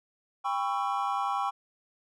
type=chord; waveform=triangle; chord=C# half-diminished seventh; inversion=second; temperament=just; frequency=798.3 / 997.9 / 1108.7 / 1330.5 Hz; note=G5 / B5 / C#6 / E6; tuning=+31 / +18 / 0 / +16 cents; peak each=-29 / -33 / -30 / -34 dBFS; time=0.44-1.51 s; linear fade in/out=20 ms; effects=none